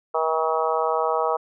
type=harmonic tone; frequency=159.9 Hz; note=D#3; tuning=48 cents sharp; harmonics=3 / 4 / 5 / 6 / 7 / 8; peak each=-25 / -26 / -27 / -28 / -28 / -29 dBFS; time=0.14-1.37 s; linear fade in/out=10 ms; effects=none